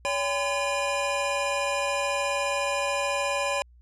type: tone cluster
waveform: square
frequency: 566 / 803 / 1016 / 2428 Hz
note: C#5 / G5 / B5 / D#7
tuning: +36 / +41 / +49 / -43 cents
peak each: -29 / -36 / -31 / -32 dBFS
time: 0.05-3.62 s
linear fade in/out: 0 ms
effects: added 60 Hz sine -51 dBFS peak until 3.81 s + resampled to 24000 Hz